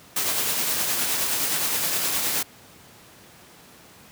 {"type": "noise with tremolo", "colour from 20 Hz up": "white", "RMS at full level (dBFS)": -23, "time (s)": [0.16, 2.43], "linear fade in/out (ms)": 5, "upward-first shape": "triangle", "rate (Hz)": 9.6, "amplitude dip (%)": 35, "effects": ["pink hiss -49 dBFS RMS until 4.11 s", "high-pass 100 Hz 12 dB/octave"]}